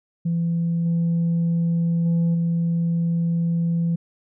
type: tone with level steps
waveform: sine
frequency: 168.4 Hz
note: E3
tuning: 37 cents sharp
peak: -18 / -16 / -14 / -17 dBFS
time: 0.25-3.96 s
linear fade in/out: 10 ms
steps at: 0.85 / 2.05 / 2.34 s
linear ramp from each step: 10 ms
effects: tanh soft clip ceiling -16 dBFS